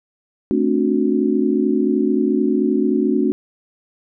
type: chord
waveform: sine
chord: D dominant seventh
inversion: second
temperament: just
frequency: 220.2 / 264.3 / 293.7 / 367.1 Hz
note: A3 / C4 / D4 / F#4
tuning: +2 / +18 / 0 / -14 cents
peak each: -20 dBFS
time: 0.51-3.32 s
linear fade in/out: 0 ms
effects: none